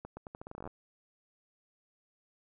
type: accelerating click train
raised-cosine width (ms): 1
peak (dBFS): -29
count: 15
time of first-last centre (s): 0.05-0.675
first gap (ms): 120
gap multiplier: 0.82
effects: none